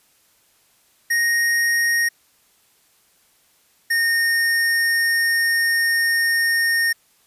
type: tone pair in turn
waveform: square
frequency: 1864.7 / 1840.1 Hz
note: A#6 / A#6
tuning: 0 / -23 cents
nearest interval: unison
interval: 23 cents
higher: first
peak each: -17 dBFS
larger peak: neither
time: 1.1-2.09 / 3.9-6.93 s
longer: second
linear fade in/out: 10 ms
effects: white hiss -59 dBFS RMS until 7.26 s + resampled to 32000 Hz